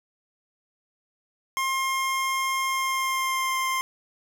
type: tone with pitch glide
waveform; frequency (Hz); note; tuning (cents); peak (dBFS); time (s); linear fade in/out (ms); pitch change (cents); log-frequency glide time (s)
25% pulse; 1065 to 1051.6; C6 to C6; +30 to +8; -20; 1.57-3.81; 0; -22; 2.67-3.56
effects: none